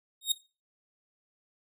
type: tone with exponential growth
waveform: sawtooth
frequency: 3729 Hz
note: A#7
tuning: in tune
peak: -17 dBFS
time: 0.21-0.32 s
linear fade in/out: 5 ms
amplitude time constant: 23 ms
effects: noise-tail reverb RT60 0.3 s tail -19 dB re dry